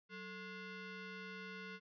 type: ring-modulated tone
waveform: 20% pulse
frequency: 630 Hz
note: D#5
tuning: 21 cents sharp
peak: -39 dBFS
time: 0.09-1.8 s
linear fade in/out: 50 ms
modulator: 817 Hz
effects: resampled to 11025 Hz